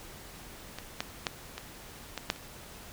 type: clicks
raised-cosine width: 0.2 ms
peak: -21 / -13 / -11 / -20 / -17 / -9 / -29 dBFS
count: 7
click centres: 0.786 / 1.005 / 1.268 / 1.58 / 2.177 / 2.301 / 2.361 s
effects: pink hiss -48 dBFS RMS until 2.92 s